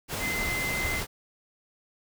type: tone in noise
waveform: sine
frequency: 2065 Hz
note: C7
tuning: 23 cents flat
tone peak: -29 dBFS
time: 0.19-1.02 s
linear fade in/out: 50 ms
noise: pink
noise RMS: -32 dBFS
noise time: 0.08-1.07 s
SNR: 0 dB
effects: none